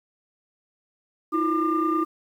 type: tone cluster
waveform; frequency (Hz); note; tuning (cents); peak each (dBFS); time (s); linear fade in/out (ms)
sine; 318.4 / 348.1 / 1199; D#4 / F4 / D6; +40 / -6 / +36; -23 / -27 / -23; 1.32-2.05; 20
effects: tanh soft clip ceiling -14 dBFS + 9-bit